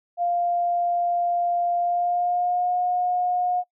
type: tone with pitch glide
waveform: sine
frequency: 698.5 to 719.8 Hz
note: F5 to F#5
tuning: 0 to -48 cents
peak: -20 dBFS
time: 0.17-3.64 s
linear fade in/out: 50 ms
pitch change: +52 cents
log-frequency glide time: 1.78-2.76 s
effects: noise-tail reverb RT60 0.1 s tail -24 dB re dry